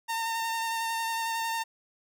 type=tone with vibrato; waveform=sawtooth; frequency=910 Hz; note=A#5; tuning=42 cents flat; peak=-25 dBFS; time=0.08-1.64 s; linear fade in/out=20 ms; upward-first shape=sine; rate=11 Hz; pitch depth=16 cents each way; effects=none